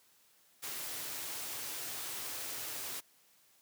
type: band-stop noise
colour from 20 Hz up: white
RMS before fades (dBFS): -41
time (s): 0.62-3.01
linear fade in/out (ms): 20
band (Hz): 160 to 230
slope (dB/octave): 96
effects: white hiss -67 dBFS RMS until 3.61 s + high-pass 100 Hz 12 dB/octave